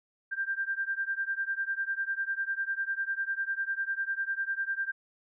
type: beating tone pair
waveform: sine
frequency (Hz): 1580 / 1590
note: G6 / G6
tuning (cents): +13 / +24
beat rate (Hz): 10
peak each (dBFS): -32 / -33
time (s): 0.31-4.92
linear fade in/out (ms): 20
effects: none